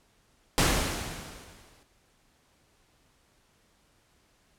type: noise with exponential decay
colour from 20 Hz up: pink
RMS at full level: -21 dBFS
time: 0.58-1.83 s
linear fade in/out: 0 ms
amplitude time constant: 270 ms
effects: pink hiss -66 dBFS RMS until 4.58 s + low-pass 11000 Hz 12 dB/octave